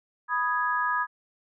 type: chord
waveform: sine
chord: G# minor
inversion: first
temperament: equal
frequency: 987.8 / 1244.5 / 1661.2 Hz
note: B5 / D#6 / G#6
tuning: 0 / 0 / 0 cents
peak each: -28 dBFS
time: 0.28-1.07 s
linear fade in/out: 50 ms
effects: none